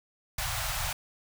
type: band-stop noise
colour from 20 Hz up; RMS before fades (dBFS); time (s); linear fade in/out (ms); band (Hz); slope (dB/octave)
pink; -32; 0.38-0.93; 5; 140 to 640; 48
effects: none